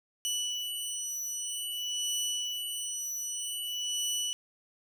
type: beating tone pair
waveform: 20% pulse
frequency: 2960 / 2960.52 Hz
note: F#7 / F#7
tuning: 0 / 0 cents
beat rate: 0.52 Hz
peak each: -30 dBFS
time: 0.25-4.33 s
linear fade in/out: 0 ms
effects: none